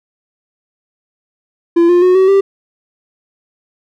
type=tone with pitch steps; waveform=triangle; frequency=340 / 352.4 / 365.2 / 378.6 / 392.4 Hz; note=F4 / F4 / F#4 / F#4 / G4; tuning=-46 / +16 / -23 / +40 / +2 cents; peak=-4 dBFS; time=1.76-2.41 s; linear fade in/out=10 ms; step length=130 ms; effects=none